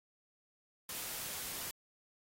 white noise, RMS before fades -42 dBFS, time 0.89-1.71 s, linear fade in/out 2 ms, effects AAC 48 kbps

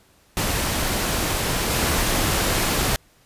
pink noise with level steps, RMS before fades -23 / -21 dBFS, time 0.37-2.96 s, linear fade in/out 0 ms, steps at 1.7 s, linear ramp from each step 10 ms, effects pink hiss -57 dBFS RMS until 3.25 s + resampled to 32000 Hz

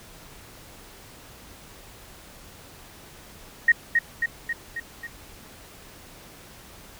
sine tone with echo, 1869 Hz, A#6, 4 cents sharp, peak -12 dBFS, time 3.68-3.72 s, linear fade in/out 5 ms, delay 270 ms, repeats 5, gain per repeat -4 dB, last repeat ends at 5.07 s, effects pink hiss -47 dBFS RMS until 6.99 s

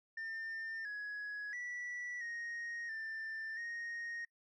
sine tone with pitch steps, 1802 / 1676 / 1955 / 1869 / 1783 / 1864 Hz, A6 / G#6 / B6 / A#6 / A6 / A#6, +41 / +15 / -18 / +4 / +22 / -1 cents, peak -38 dBFS, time 0.17-4.25 s, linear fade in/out 5 ms, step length 680 ms, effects noise-tail reverb RT60 0.1 s tail -25 dB re dry + tanh soft clip ceiling -39 dBFS

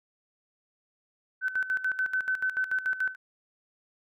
sine tone with tremolo, 1521 Hz, F#6, 47 cents sharp, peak -24 dBFS, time 1.41-3.16 s, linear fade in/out 50 ms, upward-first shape square, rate 6.9 Hz, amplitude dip 75%, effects none

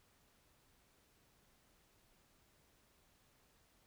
silence, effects pink hiss -72 dBFS RMS until 3.86 s

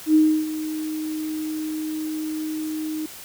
sine tone with ADSR envelope, 311.1 Hz, D#4, in tune, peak -11 dBFS, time 0.06-3.06 s, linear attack 86 ms, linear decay 310 ms, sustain -14 dB, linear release 4 ms, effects white hiss -40 dBFS RMS until 3.24 s

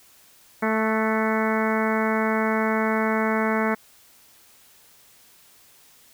harmonic tone with a mistuned harmonic, 220 Hz, A3, in tune, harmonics 1 / 2 / 3 / 4 / 5 / 6 / 7 / 8 / 9 / 10, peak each -24 / -27 / -29 / -30 / -31 / -32 / -32 / -33 / -34 / -34 dBFS, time 0.62-3.75 s, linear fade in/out 10 ms, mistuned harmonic 7, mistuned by -35 cents, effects white hiss -54 dBFS RMS until 6.13 s

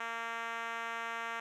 5% pulse tone with band-pass filter, 230.1 Hz, A#3, 22 cents flat, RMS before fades -39 dBFS, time 0-1.4 s, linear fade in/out 5 ms, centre 1300 Hz, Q 1, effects none

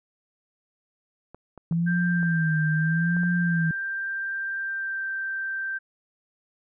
clicks, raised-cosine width 1 ms, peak -29 dBFS, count 6, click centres 1.346 / 1.577 / 1.724 / 2.23 / 3.167 / 3.234 s
sine tone with vibrato, 164.81 Hz, E3, in tune, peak -21 dBFS, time 1.71-3.71 s, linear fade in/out 2 ms, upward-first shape sine, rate 0.79 Hz, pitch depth 110 cents each way
sine tone with pitch glide, 1579 to 1566.3 Hz, G6 to G6, +12 to -2 cents, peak -27 dBFS, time 1.86-5.79 s, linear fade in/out 20 ms, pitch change -14 cents, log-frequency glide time 4.61-5.05 s
effects none

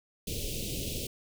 pink band-stop noise, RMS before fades -35 dBFS, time 0.27-1.07 s, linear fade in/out 5 ms, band 560 to 2600 Hz, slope 48 dB/octave, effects none

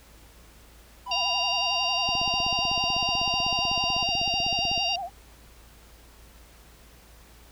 triangle tone with pitch glide, 991 to 1009.5 Hz, B5 to B5, +6 to +38 cents, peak -32 dBFS, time 1.06-4.04 s, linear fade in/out 10 ms, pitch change +32 cents, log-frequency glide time 1.61-1.77 s
sine tone with vibrato, 740 Hz, F#5, in tune, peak -30 dBFS, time 1.07-5.1 s, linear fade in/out 50 ms, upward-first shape sine, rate 11 Hz, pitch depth 140 cents each way
harmonic tone, 932.3 Hz, A#5, in tune, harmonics 3 / 4 / 5 / 6, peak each -26 / -37 / -31 / -35 dBFS, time 1.11-4.96 s, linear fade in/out 5 ms
click train, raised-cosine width 3 ms, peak -24 dBFS, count 44, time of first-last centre 2.09-4.777 s, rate 16 Hz
effects added 56 Hz sine -52 dBFS peak until 7.51 s + pink hiss -54 dBFS RMS until 7.51 s

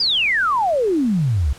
sine exponential sweep, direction down, 5050 to 63 Hz, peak -15 dBFS, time 0-1.53 s, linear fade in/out 5 ms, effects pink hiss -42 dBFS RMS until 1.58 s + low-pass 10000 Hz 12 dB/octave

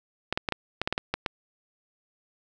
clicks, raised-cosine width 0.3 ms, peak -10 dBFS, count 10, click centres 0.326 / 0.375 / 0.488 / 0.523 / 0.816 / 0.875 / 0.926 / 0.979 / 1.14 / 1.262 s, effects none

